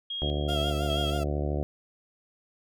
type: tone with tremolo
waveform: sine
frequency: 3265 Hz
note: G#7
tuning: 30 cents flat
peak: -31 dBFS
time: 0.1-1.18 s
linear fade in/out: 5 ms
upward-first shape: square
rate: 2.5 Hz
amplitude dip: 65%
type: harmonic tone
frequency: 73.2 Hz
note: D2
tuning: 5 cents flat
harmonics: 1 / 2 / 3 / 4 / 5 / 6 / 7 / 8 / 9 / 10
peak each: -29 / -33 / -40 / -37 / -36 / -42 / -39 / -39 / -41 / -44 dBFS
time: 0.22-1.63 s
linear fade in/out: 0 ms
type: tone with vibrato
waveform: 35% pulse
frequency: 680 Hz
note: F5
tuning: 46 cents flat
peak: -31 dBFS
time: 0.48-1.24 s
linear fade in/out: 10 ms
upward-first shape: sine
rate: 6.2 Hz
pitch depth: 65 cents each way
effects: none